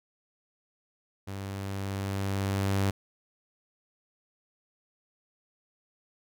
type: tone with level ramp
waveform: sawtooth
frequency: 98 Hz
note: G2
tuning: in tune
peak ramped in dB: -32 to -20 dBFS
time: 1.27-2.91 s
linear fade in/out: 10 ms
effects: none